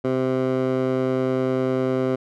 15% pulse tone with band-pass filter, 130 Hz, C3, 11 cents flat, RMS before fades -22 dBFS, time 0.04-2.16 s, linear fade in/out 10 ms, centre 440 Hz, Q 0.8, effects none

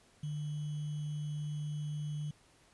sine tone with sample-and-hold, 149.4 Hz, D3, 30 cents sharp, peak -35 dBFS, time 0.23-2.31 s, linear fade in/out 5 ms, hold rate 3150 Hz, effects pink hiss -65 dBFS RMS until 2.73 s + resampled to 24000 Hz

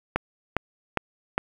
click train, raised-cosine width 0.5 ms, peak -7 dBFS, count 4, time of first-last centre 0.16-1.38 s, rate 2.46 Hz, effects 7-bit

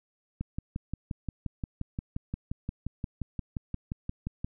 click train, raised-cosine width 5 ms, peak -20 dBFS, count 24, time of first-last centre 0.41-4.445 s, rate 5.7 Hz, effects none

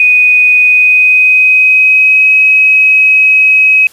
sine tone with pitch glide, 2489 to 2544 Hz, D#7 to D#7, 0 to +38 cents, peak -3 dBFS, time 0-3.87 s, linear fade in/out 2 ms, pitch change +38 cents, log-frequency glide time 0.62-2.33 s, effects white hiss -41 dBFS RMS until 3.92 s + resampled to 32000 Hz

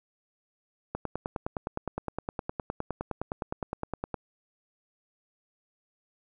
click train, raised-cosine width 1 ms, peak -17 dBFS, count 32, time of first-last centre 0.95-4.143 s, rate 9.71 Hz, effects none

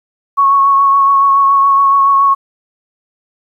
sine tone with vibrato, 1105 Hz, C#6, 6 cents flat, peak -6 dBFS, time 0.37-2.35 s, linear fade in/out 20 ms, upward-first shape triangle, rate 7.1 Hz, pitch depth 23 cents each way, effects 8-bit

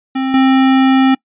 square tone with level steps, 264.5 Hz, C4, 19 cents sharp, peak -15 / -8 dBFS, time 0.15-1.15 s, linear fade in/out 10 ms, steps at 0.34 s, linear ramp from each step 2 ms, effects noise-tail reverb RT60 0.1 s tail -25 dB re dry + resampled to 8000 Hz

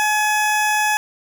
20% pulse tone, 848 Hz, G#5, 36 cents sharp, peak -11 dBFS, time 0-0.97 s, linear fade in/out 0 ms, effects none

